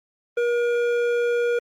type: tone with hard clipping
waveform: sine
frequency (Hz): 477.4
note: A#4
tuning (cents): +41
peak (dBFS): -21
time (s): 0.37-1.59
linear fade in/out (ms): 5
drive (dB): 10
effects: Opus 32 kbps